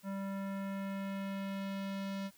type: tone with low-pass filter sweep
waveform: square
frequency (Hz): 195.7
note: G3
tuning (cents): -3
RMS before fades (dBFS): -39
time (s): 0.03-2.31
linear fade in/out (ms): 50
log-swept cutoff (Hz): 1400 to 4900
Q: 1.1
effects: white hiss -64 dBFS RMS until 2.37 s